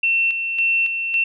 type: tone with tremolo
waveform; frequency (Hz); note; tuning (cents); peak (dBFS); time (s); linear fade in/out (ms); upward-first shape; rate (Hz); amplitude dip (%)
sine; 2700; E7; +41; -15; 0.03-1.24; 5; square; 1.8; 50
effects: none